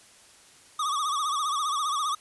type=tone with vibrato; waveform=square; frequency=1181 Hz; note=D6; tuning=9 cents sharp; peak=-26 dBFS; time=0.79-2.15 s; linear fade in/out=5 ms; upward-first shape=sine; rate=15 Hz; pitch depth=110 cents each way; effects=white hiss -54 dBFS RMS until 2.2 s + resampled to 24000 Hz